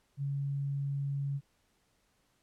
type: tone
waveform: sine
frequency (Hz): 140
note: C#3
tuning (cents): +18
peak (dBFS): -31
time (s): 0.17-1.41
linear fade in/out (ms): 50
effects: pink hiss -73 dBFS RMS until 2.42 s + low-pass 12000 Hz 12 dB/octave